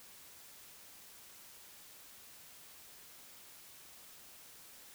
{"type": "silence", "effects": ["white hiss -56 dBFS RMS until 4.94 s"]}